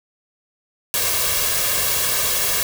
white noise with comb filter, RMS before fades -20 dBFS, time 0.94-2.63 s, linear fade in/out 0 ms, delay 1.8 ms, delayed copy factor +0.65, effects none

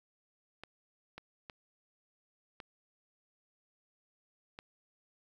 clicks, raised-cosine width 0.3 ms, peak -29 dBFS, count 5, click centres 0.636 / 1.18 / 1.498 / 2.602 / 4.589 s, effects 10-bit

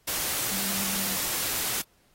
sine tone in noise, 196 Hz, G3, in tune, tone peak -37 dBFS, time 0.51-1.17 s, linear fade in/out 10 ms, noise white, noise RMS -29 dBFS, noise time 0.07-1.82 s, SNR -11 dB, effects pink hiss -65 dBFS RMS until 2.14 s + AAC 48 kbps

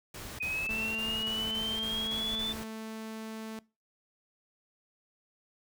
pink noise bursts, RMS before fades -43 dBFS, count 9, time 0.14-2.638 s, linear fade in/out 5 ms, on 250 ms, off 31 ms
sine linear sweep, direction up, 2489 to 3542 Hz, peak -31 dBFS, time 0.4-2.53 s, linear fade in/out 10 ms
sawtooth tone, 220.7 Hz, A3, 5 cents sharp, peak -35 dBFS, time 0.69-3.59 s, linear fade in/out 0 ms
effects noise-tail reverb RT60 0.3 s tail -22 dB re dry

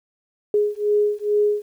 sine beating tone pair, 415.3 / 417.6 Hz, G#4 / G#4, 0 / +10 cents, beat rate 2.3 Hz, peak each -20 dBFS, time 0.54-1.62 s, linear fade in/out 2 ms, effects 9-bit

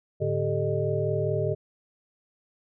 sine tone cluster, 105.3 / 144.7 / 392.7 / 437.5 / 612 Hz, G#2 / D3 / G4 / A4 / D#5, +24 / -25 / +3 / -10 / -29 cents, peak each -30 dBFS, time 0.2-1.55 s, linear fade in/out 20 ms, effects none

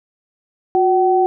sine tone pair together, 363.4 / 760 Hz, F#4 / F#5, -31 / +46 cents, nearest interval octave + minor second, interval 1277 cents, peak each -14 dBFS, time 0.75-1.26 s, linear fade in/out 0 ms, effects none

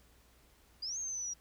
sine exponential two-way sweep, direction up then down, 4743 to 6510 to 5700 Hz, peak -36 dBFS, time 0.82-1.34 s, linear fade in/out 10 ms, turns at 0.98 s, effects added 60 Hz sine -65 dBFS peak until 1.4 s + pink hiss -66 dBFS RMS until 1.4 s

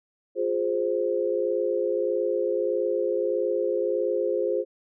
sine chord, F minor, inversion none, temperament equal with one note detuned, 353.7 / 415.3 / 523.3 Hz, F4 / Ab4 / C5, +22 / 0 / 0 cents, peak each -28 / -27 / -26 dBFS, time 0.35-4.65 s, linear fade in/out 50 ms, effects none

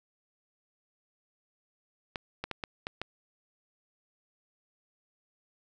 clicks, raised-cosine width 0.3 ms, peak -18 dBFS, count 6, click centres 2.158 / 2.44 / 2.513 / 2.638 / 2.869 / 3.016 s, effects none

